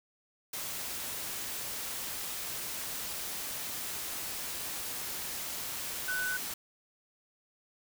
sine tone in noise, 1497 Hz, F#6, 20 cents sharp, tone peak -31 dBFS, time 6.08-6.37 s, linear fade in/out 5 ms, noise white, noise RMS -38 dBFS, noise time 0.53-6.54 s, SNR +4 dB, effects none

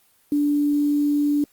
sine tone with quantisation, 291.5 Hz, D4, 13 cents flat, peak -17 dBFS, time 0.32-1.44 s, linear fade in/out 2 ms, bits 7, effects white hiss -60 dBFS RMS until 1.52 s + Opus 32 kbps

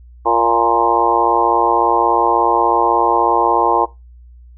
harmonic tone with a mistuned harmonic, 116.54 Hz, A#2, in tune, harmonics 3 / 4 / 5 / 6 / 7 / 8 / 9, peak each -20 / -19 / -23 / -21 / -17 / -17 / -18 dBFS, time 0.25-3.86 s, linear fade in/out 20 ms, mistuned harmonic 7, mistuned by +23 cents, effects noise-tail reverb RT60 0.2 s tail -18 dB re dry + added 60 Hz sine -38 dBFS peak until 4.57 s

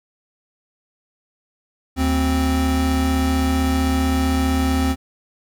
square tone pair together, 75.34 / 261.6 Hz, D2 / C4, +45 / 0 cents, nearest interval octave + minor seventh, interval 2155 cents, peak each -20 dBFS, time 1.96-4.96 s, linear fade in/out 50 ms, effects none

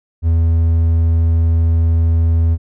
triangle tone, 82.41 Hz, E2, in tune, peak -8 dBFS, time 0.22-2.58 s, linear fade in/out 50 ms, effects none

